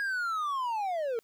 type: linear sweep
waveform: triangle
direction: down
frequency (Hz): 1652 to 440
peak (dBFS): -27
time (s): 0-1.19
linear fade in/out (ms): 0
effects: white hiss -70 dBFS RMS until 1.23 s